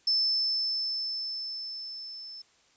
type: tone with level ramp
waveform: sine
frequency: 5274 Hz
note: E8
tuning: in tune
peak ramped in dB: -22 to -41 dBFS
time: 0.07-2.42 s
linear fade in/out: 5 ms
effects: white hiss -64 dBFS RMS until 2.76 s + resampled to 16000 Hz